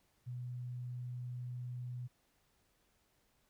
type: tone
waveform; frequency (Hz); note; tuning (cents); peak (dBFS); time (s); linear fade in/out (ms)
sine; 123.6; B2; +2; -40; 0.26-2.08; 20
effects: pink hiss -75 dBFS RMS until 3.49 s